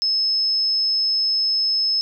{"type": "tone", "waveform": "sine", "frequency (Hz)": 5200, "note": "E8", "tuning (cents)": -24, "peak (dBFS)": -17, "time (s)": [0.02, 2.01], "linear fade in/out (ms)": 0, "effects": []}